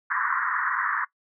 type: band-pass noise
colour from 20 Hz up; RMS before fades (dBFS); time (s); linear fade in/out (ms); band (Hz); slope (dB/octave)
pink; -26; 0.1-1.05; 10; 990 to 1900; 96
effects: noise-tail reverb RT60 0.1 s tail -19 dB re dry